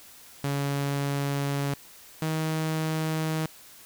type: tone pair in turn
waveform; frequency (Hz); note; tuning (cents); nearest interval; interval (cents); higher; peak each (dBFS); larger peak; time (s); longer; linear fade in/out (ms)
sawtooth; 140.9 / 158.15; C#3 / D#3; +29 / +29; major second; 200; second; -22; neither; 0.44-1.74 / 2.22-3.46; first; 2
effects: white hiss -50 dBFS RMS until 3.85 s